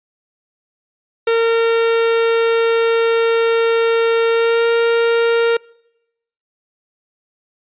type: tone with pitch glide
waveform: 45% pulse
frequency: 458.5 to 464.1 Hz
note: A#4 to A#4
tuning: -29 to -8 cents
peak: -12 dBFS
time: 1.27-5.57 s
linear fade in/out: 5 ms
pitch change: +21 cents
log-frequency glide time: 4.3-4.67 s
effects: noise-tail reverb RT60 0.9 s tail -26 dB re dry + resampled to 8000 Hz